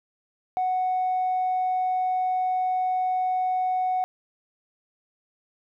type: tone with tanh clipping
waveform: triangle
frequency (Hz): 740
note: F#5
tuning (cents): 0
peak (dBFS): -22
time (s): 0.57-4.04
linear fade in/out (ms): 0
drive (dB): 5
effects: none